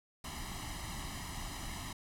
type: noise with comb filter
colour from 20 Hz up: pink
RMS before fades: -42 dBFS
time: 0.24-1.93 s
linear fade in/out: 5 ms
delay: 1 ms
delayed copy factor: +0.8
effects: low-pass 12000 Hz 12 dB/octave